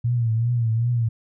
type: tone with vibrato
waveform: sine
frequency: 116.54 Hz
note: A#2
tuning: in tune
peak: -18 dBFS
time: 0.04-1.09 s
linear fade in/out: 10 ms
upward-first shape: triangle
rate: 2.6 Hz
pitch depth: 92 cents each way
effects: none